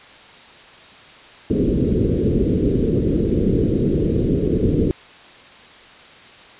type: low-pass noise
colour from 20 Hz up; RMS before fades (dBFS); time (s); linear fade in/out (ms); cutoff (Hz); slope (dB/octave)
white; -18; 1.5-4.91; 0; 440; 48
effects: white hiss -43 dBFS RMS until 6.59 s + resampled to 8000 Hz